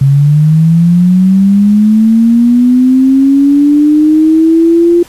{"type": "linear sweep", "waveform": "sine", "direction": "up", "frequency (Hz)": [134.8, 347.7], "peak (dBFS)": -3, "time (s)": [0.01, 5.03], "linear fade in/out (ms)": 5, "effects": ["pink hiss -36 dBFS RMS until 5.08 s", "resampled to 32000 Hz"]}